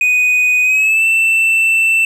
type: tone with pitch glide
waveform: triangle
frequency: 2489 to 2668 Hz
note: D#7 to E7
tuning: 0 to +20 cents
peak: -8 dBFS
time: 0.01-2.05 s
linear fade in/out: 2 ms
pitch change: +120 cents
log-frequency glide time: 0.63-1.05 s
effects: none